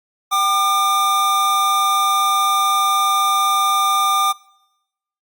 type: tone pair together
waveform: square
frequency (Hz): 776.8 / 1204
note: G5 / D6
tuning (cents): -16 / +43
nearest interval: minor sixth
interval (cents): 759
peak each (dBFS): -23 / -16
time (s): 0.31-4.33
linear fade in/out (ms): 20
effects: noise-tail reverb RT60 0.9 s tail -23 dB re dry + Opus 48 kbps